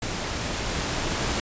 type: noise with level ramp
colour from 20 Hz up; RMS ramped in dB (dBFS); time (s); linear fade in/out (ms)
pink; -30 to -26; 0.02-1.4; 2
effects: resampled to 16000 Hz